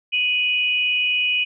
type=tone pair together; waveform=sine; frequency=2489 / 2932 Hz; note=D#7 / F#7; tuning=0 / -16 cents; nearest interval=minor third; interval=284 cents; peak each=-19 / -22 dBFS; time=0.12-1.45 s; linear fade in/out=20 ms; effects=none